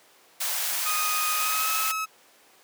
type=high-pass noise; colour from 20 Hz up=white; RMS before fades=-28 dBFS; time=0.4-1.92 s; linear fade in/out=10 ms; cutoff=680 Hz; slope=12 dB/octave
type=tone with pitch glide; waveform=30% pulse; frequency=1244.5 to 1289.9 Hz; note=D#6 to E6; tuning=0 to -38 cents; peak=-24 dBFS; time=0.85-2.06 s; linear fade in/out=20 ms; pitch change=+62 cents; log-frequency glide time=1.37-1.71 s
effects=pink hiss -56 dBFS RMS until 2.63 s + high-pass 400 Hz 12 dB/octave